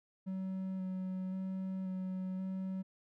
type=tone with vibrato; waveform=triangle; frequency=187.8 Hz; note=F#3; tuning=26 cents sharp; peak=-34 dBFS; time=0.26-2.83 s; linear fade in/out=20 ms; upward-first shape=square; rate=0.94 Hz; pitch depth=12 cents each way; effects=none